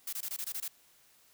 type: noise bursts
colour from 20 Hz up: blue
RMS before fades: -37 dBFS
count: 8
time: 0.07-0.681 s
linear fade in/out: 5 ms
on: 58 ms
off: 21 ms
effects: white hiss -64 dBFS RMS until 1.33 s